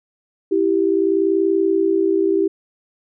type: tone pair together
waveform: sine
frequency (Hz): 329.6 / 390.2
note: E4 / G4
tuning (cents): 0 / -8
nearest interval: minor third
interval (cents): 292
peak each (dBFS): -18 / -16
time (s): 0.51-2.48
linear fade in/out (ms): 10
effects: none